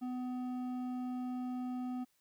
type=tone with hard clipping; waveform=sine; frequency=250.9 Hz; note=B3; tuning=28 cents sharp; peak=-38 dBFS; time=0.01-2.05 s; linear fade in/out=20 ms; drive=8 dB; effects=white hiss -75 dBFS RMS until 2.2 s